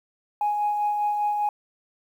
sine tone with tremolo, 832 Hz, G#5, 3 cents sharp, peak -19 dBFS, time 0.41-1.49 s, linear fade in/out 2 ms, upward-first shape sine, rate 5 Hz, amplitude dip 35%, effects tanh soft clip ceiling -17 dBFS + 9-bit

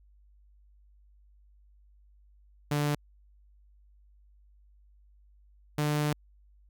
sawtooth tone pair in turn, 146.83 / 149.05 Hz, D3 / D3, 0 / +26 cents, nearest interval unison, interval 26 cents, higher second, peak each -22 dBFS, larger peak neither, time 2.71-2.95 / 5.78-6.13 s, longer second, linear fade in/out 5 ms, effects added 50 Hz sine -57 dBFS peak until 6.69 s

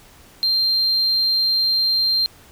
sine tone, 4170 Hz, C8, 7 cents flat, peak -14 dBFS, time 0.43-2.26 s, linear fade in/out 0 ms, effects tanh soft clip ceiling -13 dBFS + pink hiss -48 dBFS RMS until 2.51 s

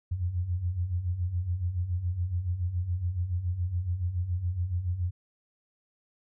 sine beating tone pair, 83.9 / 91 Hz, E2 / F#2, +31 / -28 cents, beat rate 7.1 Hz, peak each -34 / -28 dBFS, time 0.11-5.11 s, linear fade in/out 10 ms, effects none

